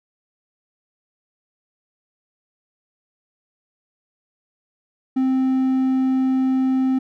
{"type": "tone", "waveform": "triangle", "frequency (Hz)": 261.6, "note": "C4", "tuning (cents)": 0, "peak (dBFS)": -14, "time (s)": [5.16, 6.99], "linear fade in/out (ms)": 10, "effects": []}